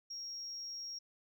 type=tone; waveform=sine; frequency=5590 Hz; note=F8; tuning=1 cent sharp; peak=-40 dBFS; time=0.1-0.99 s; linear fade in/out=10 ms; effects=tanh soft clip ceiling -38 dBFS